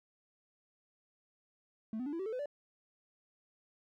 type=tone with pitch steps; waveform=triangle; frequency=220 / 252.7 / 290.3 / 333.5 / 383 / 440 / 505.4 / 580.6 Hz; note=A3 / B3 / D4 / E4 / G4 / A4 / B4 / D5; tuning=0 / +40 / -20 / +20 / -40 / 0 / +40 / -20 cents; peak=-33 dBFS; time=1.93-2.458 s; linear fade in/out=2 ms; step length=66 ms; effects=tanh soft clip ceiling -30 dBFS